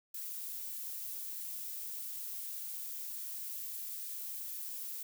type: noise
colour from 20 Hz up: violet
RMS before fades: -42 dBFS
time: 0.14-5.03 s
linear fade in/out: 5 ms
effects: none